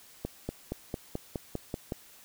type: accelerating click train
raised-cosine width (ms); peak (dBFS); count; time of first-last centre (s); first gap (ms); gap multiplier
2; -19; 9; 0.25-1.922; 240; 0.96
effects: white hiss -55 dBFS RMS until 2.24 s